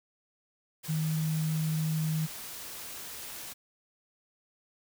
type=tone in noise; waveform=sine; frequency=157.2 Hz; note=D#3; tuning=18 cents sharp; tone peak=-27 dBFS; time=0.88-2.27 s; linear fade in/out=20 ms; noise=white; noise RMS=-42 dBFS; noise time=0.83-3.54 s; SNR=+12 dB; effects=none